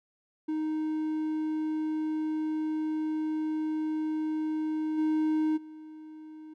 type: tone with level steps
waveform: triangle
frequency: 311.1 Hz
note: D#4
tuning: in tune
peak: -26 / -22 / -41 dBFS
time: 0.48-6.54 s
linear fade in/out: 10 ms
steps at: 4.97 / 5.56 s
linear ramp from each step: 20 ms
effects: none